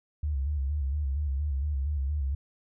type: tone with vibrato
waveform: sine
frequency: 71 Hz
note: C#2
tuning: 42 cents sharp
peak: -26 dBFS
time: 0.23-2.35 s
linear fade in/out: 5 ms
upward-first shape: square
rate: 4.3 Hz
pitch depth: 86 cents each way
effects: none